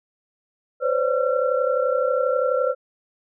sine tone cluster, 508 / 540 / 579 / 1361 Hz, B4 / C#5 / D5 / F6, +49 / -45 / -25 / -45 cents, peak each -21 / -25 / -25 / -27 dBFS, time 0.8-2.75 s, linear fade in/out 50 ms, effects none

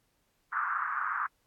white band-pass noise, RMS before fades -32 dBFS, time 0.52-1.27 s, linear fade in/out 10 ms, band 1100 to 1500 Hz, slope 48 dB/octave, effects pink hiss -74 dBFS RMS until 1.46 s + AAC 64 kbps

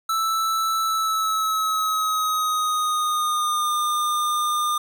square tone with pitch glide, 1318.5 to 1209.1 Hz, E6 to D#6, 0 to -50 cents, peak -21 dBFS, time 0.09-4.78 s, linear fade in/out 5 ms, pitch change -150 cents, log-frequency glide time 0.84-3.73 s, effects none

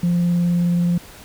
sine tone with vibrato, 174 Hz, F3, 6 cents flat, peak -13 dBFS, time 0.03-0.98 s, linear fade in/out 5 ms, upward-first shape triangle, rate 19 Hz, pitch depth 12 cents each way, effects tanh soft clip ceiling -13 dBFS + pink hiss -42 dBFS RMS until 1.24 s

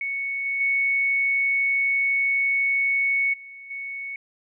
sine tone with level steps, 2217 Hz, C#7, in tune, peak -25 / -23 / -19 / -39 / -30 dBFS, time 0.01-4.16 s, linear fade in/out 2 ms, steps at 0.45 / 0.6 / 3.33 / 3.7 s, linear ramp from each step 10 ms, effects none

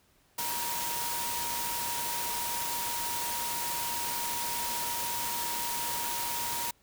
sine tone in noise, 946 Hz, A#5, 25 cents sharp, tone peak -36 dBFS, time 0.38-6.71 s, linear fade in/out 5 ms, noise white, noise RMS -34 dBFS, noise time 0.38-6.71 s, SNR -5 dB, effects pink hiss -66 dBFS RMS until 6.82 s

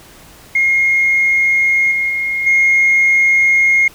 sine tone with level steps, 2143 Hz, C7, 41 cents sharp, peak -9 / -13 / -15 / -7 dBFS, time 0.55-3.88 s, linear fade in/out 5 ms, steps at 1.91 / 2.09 / 2.46 s, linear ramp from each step 10 ms, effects tanh soft clip ceiling -5 dBFS + pink hiss -41 dBFS RMS until 3.94 s

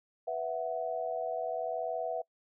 sine chord, B suspended fourth, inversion none, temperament equal, 493.9 / 659.3 / 740 Hz, B4 / E5 / F#5, 0 / 0 / 0 cents, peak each -38 / -34 / -37 dBFS, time 0.27-2.22 s, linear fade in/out 10 ms, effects noise-tail reverb RT60 0.1 s tail -25 dB re dry

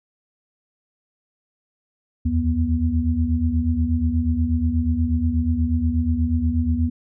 sine tone cluster, 77 / 85.3 / 243.1 Hz, D#2 / F2 / B3, -17 / -40 / -27 cents, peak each -22 dBFS, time 2.25-6.9 s, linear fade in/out 10 ms, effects none

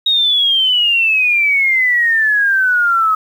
sine exponential sweep, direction down, 3780 to 1271 Hz, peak -10 dBFS, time 0.06-3.15 s, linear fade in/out 5 ms, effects 7-bit

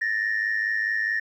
sine tone pair together, 1760 / 1864.7 Hz, A6 / A#6, 0 / 0 cents, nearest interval minor second, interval 100 cents, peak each -24 dBFS, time 0.01-1.2 s, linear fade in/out 10 ms, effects tanh soft clip ceiling -18 dBFS + 10-bit

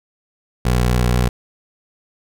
20% pulse tone with vibrato, 61 Hz, B1, 21 cents flat, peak -9 dBFS, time 0.65-1.29 s, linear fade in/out 5 ms, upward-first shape sine, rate 4.2 Hz, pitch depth 12 cents each way, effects none

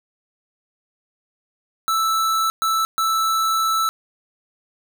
square tone bursts at uneven times, 1318 Hz, E6, 1 cent flat, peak -18 dBFS, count 3, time 1.88-2.5 / 2.62-2.85 / 2.98-3.89 s, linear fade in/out 0 ms, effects none

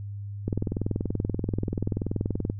click train, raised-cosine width 3 ms, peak -14 dBFS, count 43, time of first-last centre 0.48-2.499 s, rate 20.8 Hz, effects added 101 Hz sine -33 dBFS peak until 2.59 s

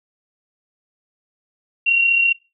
sine tone pair together, 2747 / 2782 Hz, F7 / F7, -29 / -7 cents, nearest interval unison, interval 22 cents, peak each -13 / -23 dBFS, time 1.86-2.33 s, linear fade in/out 10 ms, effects noise-tail reverb RT60 0.3 s tail -25 dB re dry

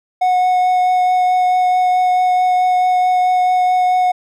triangle tone with vibrato, 732 Hz, F#5, 19 cents flat, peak -9 dBFS, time 0.21-4.12 s, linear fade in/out 10 ms, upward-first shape triangle, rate 4.6 Hz, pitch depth 10 cents each way, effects none

